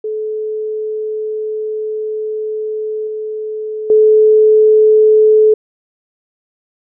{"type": "tone with level steps", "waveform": "sine", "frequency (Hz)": 431.5, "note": "A4", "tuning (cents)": -34, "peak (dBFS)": [-17, -19, -5], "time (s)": [0.04, 5.54], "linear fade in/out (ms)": 5, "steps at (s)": [3.07, 3.9], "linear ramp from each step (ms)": 2, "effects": []}